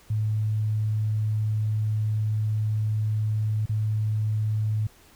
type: tone with dropouts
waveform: sine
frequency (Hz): 107.7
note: A2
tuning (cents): -37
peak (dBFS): -22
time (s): 0.1-4.87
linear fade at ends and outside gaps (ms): 5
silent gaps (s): 3.658-3.693
effects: pink hiss -55 dBFS RMS until 5.15 s